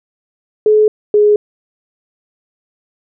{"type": "tone pair in turn", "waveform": "sine", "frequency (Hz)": [427.3, 417.8], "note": ["G#4", "G#4"], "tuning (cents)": [49, 10], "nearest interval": "unison", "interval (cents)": 39, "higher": "first", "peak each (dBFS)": -6, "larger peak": "neither", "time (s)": [[0.66, 0.88], [1.14, 1.36]], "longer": "neither", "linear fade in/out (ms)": 2, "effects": []}